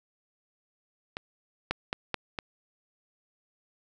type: clicks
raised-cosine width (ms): 0.3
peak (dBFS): -18 / -11 / -13 / -12 / -16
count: 5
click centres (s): 1.169 / 1.71 / 1.929 / 2.143 / 2.388
effects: none